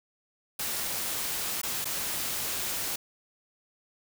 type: noise with dropouts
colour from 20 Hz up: white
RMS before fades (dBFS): -32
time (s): 0.59-2.96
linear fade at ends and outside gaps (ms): 5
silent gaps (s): 1.616-1.632 / 1.845-1.854
effects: none